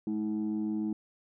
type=tone pair together; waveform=sine; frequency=213.7 / 320.2 Hz; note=G#3 / D#4; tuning=+50 / +50 cents; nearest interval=perfect fifth; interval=700 cents; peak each=-30 / -31 dBFS; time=0.07-0.93 s; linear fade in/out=2 ms; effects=tanh soft clip ceiling -25 dBFS